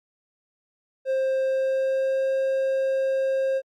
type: tone with pitch glide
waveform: triangle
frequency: 529 to 533.9 Hz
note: C5 to C5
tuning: +19 to +35 cents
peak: -19 dBFS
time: 1.05-3.62 s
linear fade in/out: 50 ms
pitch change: +16 cents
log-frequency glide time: 1.42-2.32 s
effects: Opus 48 kbps